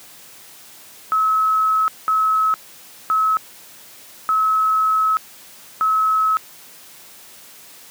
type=tone bursts at uneven times; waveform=sine; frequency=1289 Hz; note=E6; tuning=39 cents flat; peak=-14 dBFS; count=5; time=1.12-1.88 / 2.08-2.54 / 3.1-3.37 / 4.29-5.17 / 5.81-6.37 s; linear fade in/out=0 ms; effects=white hiss -43 dBFS RMS until 7.9 s + high-pass 100 Hz 12 dB/octave